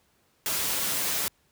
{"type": "noise with comb filter", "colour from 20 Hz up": "white", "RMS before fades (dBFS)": -28, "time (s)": [0.46, 1.28], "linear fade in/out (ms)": 0, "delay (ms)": 8.5, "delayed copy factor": -0.5, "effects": ["pink hiss -67 dBFS RMS until 1.51 s", "high-pass 60 Hz 12 dB/octave"]}